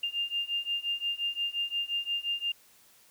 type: beating tone pair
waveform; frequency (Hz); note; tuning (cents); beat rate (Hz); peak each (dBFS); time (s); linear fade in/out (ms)
sine; 2800 / 2805.7; F7 / F7; +4 / +7; 5.7; -33 / -32; 0.03-2.52; 5
effects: white hiss -60 dBFS RMS until 3.1 s